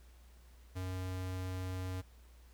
square tone, 92.5 Hz, F#2, in tune, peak -38 dBFS, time 0.75-2.02 s, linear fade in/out 20 ms, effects added 60 Hz sine -56 dBFS peak until 2.53 s + pink hiss -67 dBFS RMS until 2.53 s

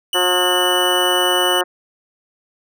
45% pulse tone, 2965 Hz, F#7, 3 cents sharp, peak -17 dBFS, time 0.13-1.61 s, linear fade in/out 2 ms
harmonic tone, 180 Hz, F#3, 47 cents flat, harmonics 2 / 3 / 4 / 5 / 6 / 7 / 8 / 9 / 10, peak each -21 / -23 / -24 / -25 / -26 / -26 / -27 / -28 / -28 dBFS, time 0.14-1.64 s, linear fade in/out 20 ms
effects none

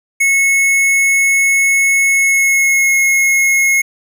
square tone with pitch glide, 2192 to 2167 Hz, C#7 to C#7, -20 to -40 cents, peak -10 dBFS, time 0.2-3.82 s, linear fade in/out 10 ms, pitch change -20 cents, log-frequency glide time 2.07-2.94 s, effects none

